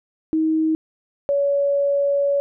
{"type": "tone pair in turn", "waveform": "sine", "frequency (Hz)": [316.7, 564.3], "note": ["D#4", "C#5"], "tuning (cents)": [31, 31], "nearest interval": "minor seventh", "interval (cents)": 1000, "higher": "second", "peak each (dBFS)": -16, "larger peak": "neither", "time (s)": [[0.33, 0.75], [1.29, 2.4]], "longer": "second", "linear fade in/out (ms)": 0, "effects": []}